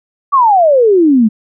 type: exponential sweep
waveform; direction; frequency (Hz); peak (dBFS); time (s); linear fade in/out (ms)
sine; down; 1164 to 207.7; -5; 0.32-1.29; 20
effects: none

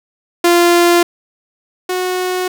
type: tone pair in turn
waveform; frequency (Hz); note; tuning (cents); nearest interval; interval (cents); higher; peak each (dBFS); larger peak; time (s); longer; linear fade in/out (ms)
sawtooth; 346.4 / 366.2; F4 / F#4; -14 / -18; minor second; 96; second; -4 / -12; first; 0.44-1.03 / 1.89-2.48; neither; 5
effects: none

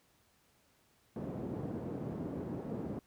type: band-pass noise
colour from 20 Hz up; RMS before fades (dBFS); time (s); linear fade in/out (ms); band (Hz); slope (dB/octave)
pink; -40; 1.16-2.99; 2; 140 to 400; 12
effects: pink hiss -70 dBFS RMS until 3.06 s + high-pass 60 Hz 12 dB/octave

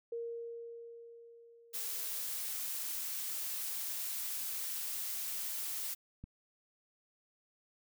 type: tone with exponential decay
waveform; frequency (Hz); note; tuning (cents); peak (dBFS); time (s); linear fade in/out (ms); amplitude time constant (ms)
sine; 466.2; A#4; 0; -36; 0.12-2.88; 5; 600
type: noise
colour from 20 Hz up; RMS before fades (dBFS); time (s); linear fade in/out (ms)
blue; -39; 1.73-5.95; 20
type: click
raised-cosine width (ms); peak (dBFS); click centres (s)
5; -34; 6.24
effects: none

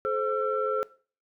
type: tone cluster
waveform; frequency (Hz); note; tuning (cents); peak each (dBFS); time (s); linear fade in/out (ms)
sine; 430.3 / 524 / 1346; A4 / C5 / E6; -39 / +2 / +36; -29; 0.05-0.83; 0
effects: noise-tail reverb RT60 0.4 s tail -20 dB re dry + tanh soft clip ceiling -15 dBFS

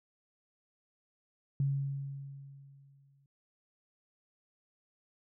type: tone with exponential decay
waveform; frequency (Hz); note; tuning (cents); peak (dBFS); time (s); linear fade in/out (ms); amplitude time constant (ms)
sine; 138.59; C#3; 0; -26; 1.6-3.26; 2; 360
effects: none

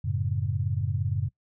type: chord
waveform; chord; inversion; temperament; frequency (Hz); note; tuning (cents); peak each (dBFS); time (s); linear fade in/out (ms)
sine; F# minor; none; equal; 92.5 / 110 / 138.59; F#2 / A2 / C#3; 0 / 0 / 0; -29 / -29 / -30; 0.04-1.29; 10
effects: noise-tail reverb RT60 0.1 s tail -21 dB re dry

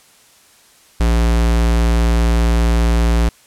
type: tone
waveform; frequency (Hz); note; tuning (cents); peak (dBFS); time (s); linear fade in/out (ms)
square; 57.5; A#1; -23; -12; 1-3.29; 5
effects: white hiss -49 dBFS RMS until 3.46 s + low-pass 11000 Hz 12 dB/octave

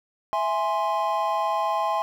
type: chord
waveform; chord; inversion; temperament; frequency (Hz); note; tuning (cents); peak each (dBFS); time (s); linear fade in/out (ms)
triangle; E augmented; none; equal; 659.3 / 830.6 / 1046.5; E5 / G#5 / B#5; 0 / 0 / 0; -26 / -24 / -24; 0.33-2.02; 0
effects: 9-bit

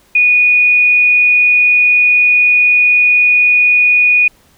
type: tone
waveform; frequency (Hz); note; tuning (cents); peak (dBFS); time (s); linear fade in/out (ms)
sine; 2464; D#7; -17; -6; 0.15-4.28; 5
effects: pink hiss -50 dBFS RMS until 4.57 s

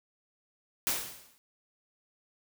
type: noise with exponential decay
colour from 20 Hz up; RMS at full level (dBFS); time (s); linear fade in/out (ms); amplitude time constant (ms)
white; -27; 0.87-1.38; 0; 110
effects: none

